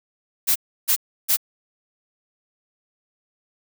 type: noise bursts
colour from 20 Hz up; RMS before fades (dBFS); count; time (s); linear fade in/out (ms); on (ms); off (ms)
blue; -18; 3; 0.47-1.371; 20; 87; 320
effects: none